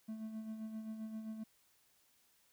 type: tone with tremolo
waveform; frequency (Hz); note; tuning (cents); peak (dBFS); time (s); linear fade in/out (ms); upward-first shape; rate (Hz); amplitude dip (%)
triangle; 219.4; A3; -5; -38; 0.08-1.44; 10; sine; 7.6; 50
effects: white hiss -72 dBFS RMS until 2.52 s